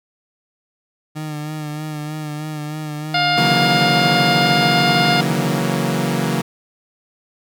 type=tone with vibrato; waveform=30% pulse; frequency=152 Hz; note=D#3; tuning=40 cents flat; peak=-22 dBFS; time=1.15-5.61 s; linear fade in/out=20 ms; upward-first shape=sine; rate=3.2 Hz; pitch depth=33 cents each way
type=harmonic tone; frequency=708 Hz; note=F5; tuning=23 cents sharp; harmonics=1 / 2 / 3 / 4 / 5 / 6 / 7; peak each=-18 / -21 / -23 / -24 / -25 / -26 / -26 dBFS; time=3.14-5.21 s; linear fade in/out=5 ms
type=chord; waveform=sawtooth; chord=F# dominant seventh; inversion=second; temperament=equal; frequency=138.59 / 164.81 / 185 / 233.1 Hz; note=C#3 / E3 / F#3 / A#3; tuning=0 / 0 / 0 / 0 cents; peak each=-19 dBFS; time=3.37-6.42 s; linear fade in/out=10 ms
effects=none